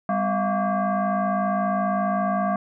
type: tone with frequency modulation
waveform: sine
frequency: 252.9 Hz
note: B3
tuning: 41 cents sharp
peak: -20 dBFS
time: 0.09-2.56 s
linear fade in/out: 2 ms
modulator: 451 Hz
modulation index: 2.1
effects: none